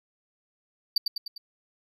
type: tone with echo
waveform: triangle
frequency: 4625 Hz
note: D8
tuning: 27 cents flat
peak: -17 dBFS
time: 0.96-0.98 s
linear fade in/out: 5 ms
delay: 100 ms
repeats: 4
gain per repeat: -5 dB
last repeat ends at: 1.38 s
effects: none